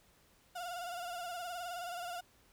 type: tone with vibrato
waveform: 35% pulse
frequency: 705 Hz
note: F5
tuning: 16 cents sharp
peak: -38 dBFS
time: 0.55-2.21 s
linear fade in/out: 10 ms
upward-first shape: sine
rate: 19 Hz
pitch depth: 59 cents each way
effects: pink hiss -67 dBFS RMS until 2.52 s